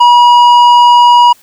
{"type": "tone with tanh clipping", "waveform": "sine", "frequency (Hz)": 965, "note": "B5", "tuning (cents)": -40, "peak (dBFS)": -3, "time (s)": [0, 1.33], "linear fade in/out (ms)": 10, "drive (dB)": 9, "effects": ["white hiss -45 dBFS RMS until 1.42 s"]}